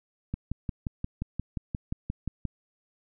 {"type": "click train", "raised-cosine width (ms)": 5, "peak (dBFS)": -18, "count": 13, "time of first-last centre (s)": [0.34, 2.453], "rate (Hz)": 5.68, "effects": []}